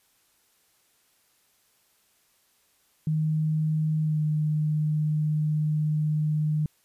sine tone with pitch glide, 155.56 to 152.71 Hz, D#3 to D#3, 0 to -32 cents, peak -22 dBFS, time 3.07-6.66 s, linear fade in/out 2 ms, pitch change -32 cents, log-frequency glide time 4.02-4.21 s, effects white hiss -66 dBFS RMS until 6.84 s + resampled to 32000 Hz

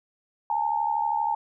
sine tone pair together, 835.4 / 908 Hz, G#5 / A#5, +10 / -46 cents, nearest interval minor second, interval 144 cents, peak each -26 / -25 dBFS, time 0.5-1.35 s, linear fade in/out 2 ms, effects none

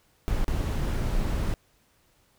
brown noise with dropouts, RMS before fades -26 dBFS, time 0.28-1.54 s, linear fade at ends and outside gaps 0 ms, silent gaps 0.444-0.481 s, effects pink hiss -65 dBFS RMS until 2.38 s

